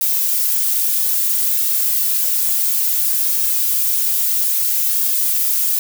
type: noise with flanger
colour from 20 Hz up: violet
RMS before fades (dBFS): -17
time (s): 0.01-5.79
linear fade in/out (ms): 2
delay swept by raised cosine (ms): 2 to 3.1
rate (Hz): 0.6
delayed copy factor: -0.7
effects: none